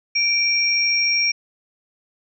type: tone pair together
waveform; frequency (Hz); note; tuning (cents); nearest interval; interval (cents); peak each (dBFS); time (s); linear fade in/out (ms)
sine; 2349 / 5587; D7 / F8; 0 / 0; octave + minor third; 1500; -19; 0.15-1.32; 10
effects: none